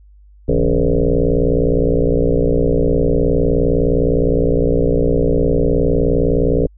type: tone with frequency modulation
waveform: sine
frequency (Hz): 220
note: A3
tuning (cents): 0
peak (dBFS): -11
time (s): 0.48-6.67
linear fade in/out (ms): 10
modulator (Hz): 59.6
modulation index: 5.2
effects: added 50 Hz sine -42 dBFS peak until 6.77 s